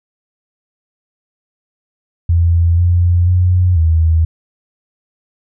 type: tone with pitch steps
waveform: sine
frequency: 84.8 / 87.6 / 90.3 / 81 Hz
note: E2 / F2 / F#2 / E2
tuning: +50 / +6 / -42 / -30 cents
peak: -8 dBFS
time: 2.29-4.25 s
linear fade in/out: 5 ms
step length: 490 ms
effects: none